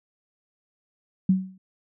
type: tone with exponential decay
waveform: sine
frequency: 188.2 Hz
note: F#3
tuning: 30 cents sharp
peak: -13 dBFS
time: 1.29-1.58 s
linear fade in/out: 5 ms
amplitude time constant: 63 ms
effects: none

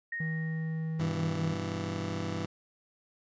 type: tone with exponential decay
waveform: sine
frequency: 1861 Hz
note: A#6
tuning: 3 cents flat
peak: -32 dBFS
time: 0.12-1.5 s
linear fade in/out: 5 ms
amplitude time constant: 300 ms
type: tone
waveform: triangle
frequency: 160 Hz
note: D#3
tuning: 49 cents sharp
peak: -29 dBFS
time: 0.2-1.54 s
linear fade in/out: 5 ms
type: chord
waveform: 20% pulse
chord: E minor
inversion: first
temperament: just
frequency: 98.89 / 123.61 / 164.81 Hz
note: G2 / B2 / E3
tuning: +16 / +2 / 0 cents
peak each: -31 / -37 / -31 dBFS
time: 0.99-2.46 s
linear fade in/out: 10 ms
effects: resampled to 16000 Hz

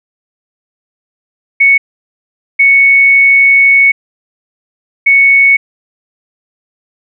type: tone bursts at uneven times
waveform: sine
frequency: 2217 Hz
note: C#7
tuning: in tune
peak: -3 dBFS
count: 3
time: 1.6-1.78 / 2.59-3.92 / 5.06-5.57 s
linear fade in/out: 10 ms
effects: none

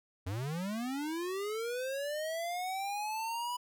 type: linear sweep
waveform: square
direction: up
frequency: 86.4 to 987.8 Hz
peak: -35 dBFS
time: 0.26-3.57 s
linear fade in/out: 10 ms
effects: none

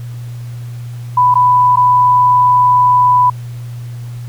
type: tone with dropouts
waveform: sine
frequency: 993 Hz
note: B5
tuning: 9 cents sharp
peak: -6 dBFS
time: 1.17-3.3 s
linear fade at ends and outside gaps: 5 ms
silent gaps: 1.342-1.354 / 1.759-1.77 s
effects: added 120 Hz sine -23 dBFS peak until 4.28 s + pink hiss -43 dBFS RMS until 4.28 s

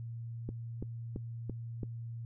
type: click train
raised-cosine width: 3 ms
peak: -24 dBFS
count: 5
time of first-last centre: 0.49-1.832 s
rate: 2.98 Hz
effects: noise-tail reverb RT60 0.1 s tail -21 dB re dry + added 116 Hz sine -39 dBFS peak until 2.25 s

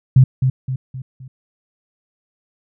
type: tone with echo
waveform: sine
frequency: 130.3 Hz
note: C3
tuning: 7 cents flat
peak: -5 dBFS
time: 0.16-0.24 s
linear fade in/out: 5 ms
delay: 260 ms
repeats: 4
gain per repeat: -7 dB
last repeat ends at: 1.28 s
effects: none

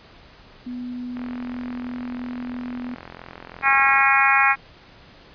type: tone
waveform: sine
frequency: 246.9 Hz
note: B3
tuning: in tune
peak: -28 dBFS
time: 0.66-2.95 s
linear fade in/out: 10 ms
type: click train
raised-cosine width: 0.5 ms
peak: -22 dBFS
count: 123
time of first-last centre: 1.17-4.007 s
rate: 43 Hz
type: harmonic tone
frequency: 272.6 Hz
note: C#4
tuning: 29 cents flat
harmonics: 3 / 4 / 5 / 6 / 7 / 8 / 9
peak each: -22 / -22 / -22 / -22 / -22 / -22 / -22 dBFS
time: 3.62-4.56 s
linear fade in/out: 50 ms
effects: pink hiss -48 dBFS RMS until 5.34 s + resampled to 11025 Hz

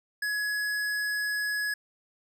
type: tone with tanh clipping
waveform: sine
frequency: 1684 Hz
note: G#6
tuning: 24 cents sharp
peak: -29 dBFS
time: 0.22-1.74 s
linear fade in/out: 5 ms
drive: 18 dB
effects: none

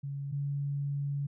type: tone pair in turn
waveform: sine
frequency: 140.1 / 141.73 Hz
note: C#3 / C#3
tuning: +19 / +39 cents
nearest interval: unison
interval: 20 cents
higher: second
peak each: -34 / -30 dBFS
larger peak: second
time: 0.03-0.32 / 0.32-1.27 s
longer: second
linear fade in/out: 10 ms
effects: none

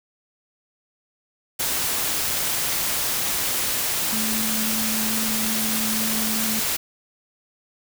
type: tone in noise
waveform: sine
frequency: 219.8 Hz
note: A3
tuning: 2 cents flat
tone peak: -27 dBFS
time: 4.12-6.6 s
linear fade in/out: 10 ms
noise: white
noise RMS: -24 dBFS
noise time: 1.59-6.77 s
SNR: -6 dB
effects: none

